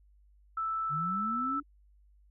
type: tone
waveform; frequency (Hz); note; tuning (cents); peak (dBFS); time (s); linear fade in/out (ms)
sine; 1318.5; E6; 0; -30; 0.57-1.6; 5
type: linear sweep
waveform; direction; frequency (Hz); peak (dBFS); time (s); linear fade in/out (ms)
sine; up; 138.5 to 294.4; -35; 0.89-1.63; 50
effects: added 50 Hz sine -59 dBFS peak until 2.3 s